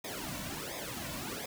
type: noise with flanger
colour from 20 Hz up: pink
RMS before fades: -40 dBFS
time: 0.04-1.46 s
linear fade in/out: 5 ms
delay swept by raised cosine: 0.68 to 2.48 ms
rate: 1.4 Hz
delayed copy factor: -0.95
effects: none